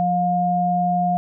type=tone pair together; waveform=sine; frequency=177.75 / 711 Hz; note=F3 / F5; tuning=+31 / +31 cents; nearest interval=2 octaves; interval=2400 cents; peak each=-22 / -18 dBFS; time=0-1.17 s; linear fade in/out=0 ms; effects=none